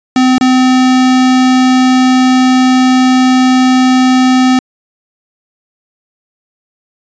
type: tone with dropouts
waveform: square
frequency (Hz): 256.3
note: C4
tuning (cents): -36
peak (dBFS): -6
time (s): 0.16-4.59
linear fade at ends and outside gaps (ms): 2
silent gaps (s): 0.382-0.41
effects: resampled to 16000 Hz